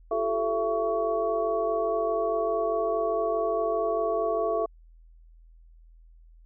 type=tone cluster; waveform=sine; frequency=345.7 / 393.6 / 438.4 / 671 / 1123 Hz; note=F4 / G4 / A4 / E5 / C#6; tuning=-18 / +7 / -6 / +31 / +22 cents; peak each=-35 / -35 / -28 / -27 / -33 dBFS; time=0.11-4.66 s; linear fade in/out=5 ms; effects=added 41 Hz sine -50 dBFS peak until 6.45 s